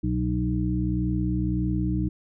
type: harmonic tone with a mistuned harmonic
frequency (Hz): 61.7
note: B1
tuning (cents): -1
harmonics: 1 / 2 / 3 / 5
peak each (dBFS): -28 / -28 / -28 / -28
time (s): 0.03-2.09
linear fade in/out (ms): 10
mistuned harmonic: 1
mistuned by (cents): +95
effects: none